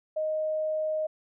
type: tone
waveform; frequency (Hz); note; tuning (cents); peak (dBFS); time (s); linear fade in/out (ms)
sine; 622.3; D#5; 0; -26; 0.16-1.07; 10
effects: none